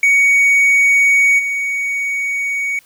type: tone with level steps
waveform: triangle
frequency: 2241 Hz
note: C#7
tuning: 18 cents sharp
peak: -7 / -15 dBFS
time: 0.03-2.79 s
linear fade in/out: 2 ms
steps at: 1.38 s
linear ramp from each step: 20 ms
effects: white hiss -51 dBFS RMS until 2.85 s